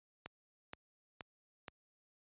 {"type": "click train", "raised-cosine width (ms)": 0.3, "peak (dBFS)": -28, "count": 4, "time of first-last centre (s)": [0.26, 1.682], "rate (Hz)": 2.11, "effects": ["high-pass 60 Hz 12 dB/octave", "resampled to 8000 Hz"]}